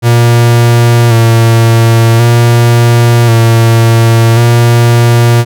45% pulse tone with vibrato, 116.54 Hz, A#2, in tune, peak -3 dBFS, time 0.02-5.45 s, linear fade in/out 50 ms, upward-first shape square, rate 0.46 Hz, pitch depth 27 cents each way, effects none

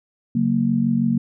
sine chord, F# major, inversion second, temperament just, 138.75 / 185 / 231.2 Hz, C#3 / F#3 / A#3, +2 / 0 / -14 cents, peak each -24 / -23 / -18 dBFS, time 0.35-1.18 s, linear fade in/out 5 ms, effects none

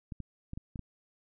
clicks, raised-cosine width 5 ms, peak -27 dBFS, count 6, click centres 0.122 / 0.203 / 0.534 / 0.575 / 0.758 / 0.793 s, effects none

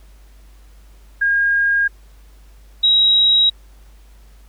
sine tone pair in turn, 1623 / 3834 Hz, G#6 / A#7, -40 / +48 cents, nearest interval octave + minor third, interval 1488 cents, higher second, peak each -13 / -10 dBFS, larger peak second, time 1.21-1.88 / 2.83-3.5 s, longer neither, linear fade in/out 10 ms, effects added 50 Hz sine -42 dBFS peak until 4.48 s + pink hiss -55 dBFS RMS until 4.48 s

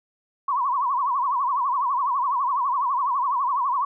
sine tone with vibrato, 1046.5 Hz, C6, in tune, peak -20 dBFS, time 0.48-3.85 s, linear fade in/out 5 ms, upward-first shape triangle, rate 12 Hz, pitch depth 190 cents each way, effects none

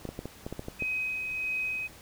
clicks, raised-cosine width 2 ms, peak -22 dBFS, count 9, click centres 0.053 / 0.09 / 0.191 / 0.256 / 0.465 / 0.526 / 0.594 / 0.684 / 0.823 s
sine tone with tremolo, 2524 Hz, D#7, 24 cents sharp, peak -28 dBFS, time 0.79-1.88 s, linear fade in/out 20 ms, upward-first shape sine, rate 1.6 Hz, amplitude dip 35%
effects pink hiss -51 dBFS RMS until 2.01 s

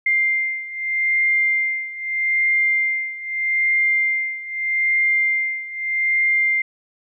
sine beating tone pair, 2100 / 2100.8 Hz, C7 / C7, +6 / +6 cents, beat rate 0.8 Hz, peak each -19 / -22 dBFS, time 0.06-6.62 s, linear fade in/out 5 ms, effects none

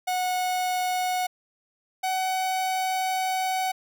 45% pulse tone pair in turn, 733 / 751 Hz, F#5 / F#5, -16 / +26 cents, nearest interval unison, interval 42 cents, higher second, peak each -24 dBFS, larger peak neither, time 0.07-1.27 / 2.03-3.72 s, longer second, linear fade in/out 10 ms, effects none

